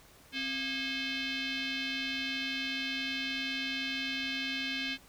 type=tone with frequency modulation; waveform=sine; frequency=264.8 Hz; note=C4; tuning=21 cents sharp; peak=-32 dBFS; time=0.32-4.98 s; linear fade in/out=50 ms; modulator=951 Hz; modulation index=4; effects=pink hiss -58 dBFS RMS until 5.08 s